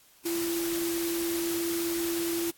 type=tone in noise; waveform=sine; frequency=338.3 Hz; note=E4; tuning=45 cents sharp; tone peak=-28 dBFS; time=0.25-2.51 s; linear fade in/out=10 ms; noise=white; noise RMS=-35 dBFS; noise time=0.25-2.51 s; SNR=+4 dB; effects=white hiss -59 dBFS RMS until 2.57 s + AAC 64 kbps